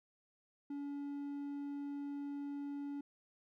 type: tone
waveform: triangle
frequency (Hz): 284.5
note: C#4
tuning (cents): +45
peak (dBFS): -38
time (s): 0.7-3.01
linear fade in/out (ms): 5
effects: none